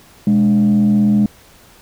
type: tone with frequency modulation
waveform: sine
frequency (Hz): 207.7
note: G#3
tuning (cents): 0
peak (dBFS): -8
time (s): 0.27-1.26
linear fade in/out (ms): 2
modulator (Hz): 84.3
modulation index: 0.44
effects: tanh soft clip ceiling -7 dBFS + pink hiss -46 dBFS RMS until 1.81 s